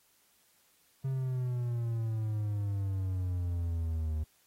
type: exponential sweep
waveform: triangle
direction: down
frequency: 134.8 to 76.5 Hz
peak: -28 dBFS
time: 1.04-4.24 s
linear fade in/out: 10 ms
effects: white hiss -68 dBFS RMS until 4.46 s + AAC 48 kbps